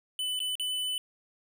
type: tone with dropouts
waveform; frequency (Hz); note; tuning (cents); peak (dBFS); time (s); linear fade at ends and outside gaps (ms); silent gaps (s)
square; 3002; F#7; +24; -30; 0.19-0.98; 1; 0.392-0.402 / 0.554-0.597
effects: none